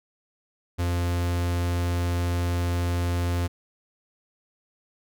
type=tone; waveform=45% pulse; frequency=87.31 Hz; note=F2; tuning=in tune; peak=-23 dBFS; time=0.78-3.48 s; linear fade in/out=20 ms; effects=none